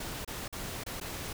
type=noise with dropouts; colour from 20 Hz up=pink; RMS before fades=-39 dBFS; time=0-1.33 s; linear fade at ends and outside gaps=5 ms; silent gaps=0.248-0.276 / 0.48-0.526 / 0.837-0.863 / 1.001-1.011 s; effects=none